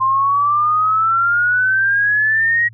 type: exponential sweep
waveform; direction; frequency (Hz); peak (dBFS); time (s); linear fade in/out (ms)
sine; up; 1046.5 to 1907; -12; 0-2.69; 20
effects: added 112 Hz sine -38 dBFS peak until 2.73 s